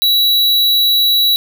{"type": "tone", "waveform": "square", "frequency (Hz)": 3916, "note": "B7", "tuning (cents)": -15, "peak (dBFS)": -10, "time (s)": [0.02, 1.36], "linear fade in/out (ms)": 0, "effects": []}